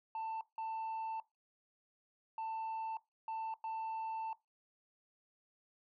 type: tone bursts at uneven times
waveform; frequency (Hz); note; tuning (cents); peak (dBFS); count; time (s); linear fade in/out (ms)
sine; 890; A5; +20; -35; 5; 0.15-0.41 / 0.58-1.2 / 2.38-2.97 / 3.28-3.54 / 3.64-4.33; 2
effects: noise-tail reverb RT60 0.2 s tail -20 dB re dry + tanh soft clip ceiling -37 dBFS